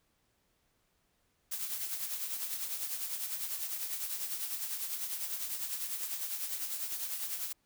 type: noise with tremolo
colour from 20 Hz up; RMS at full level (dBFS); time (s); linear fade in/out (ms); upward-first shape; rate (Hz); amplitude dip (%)
blue; -35; 1.51-7.53; 10; triangle; 10; 60
effects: pink hiss -75 dBFS RMS until 7.65 s